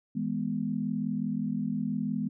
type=chord; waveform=sine; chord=E major; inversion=none; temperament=equal with one note detuned; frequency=161.98 / 207.7 / 246.9 Hz; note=E3 / G#3 / B3; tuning=-30 / 0 / 0 cents; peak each=-35 / -31 / -32 dBFS; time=0.15-2.29 s; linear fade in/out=10 ms; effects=none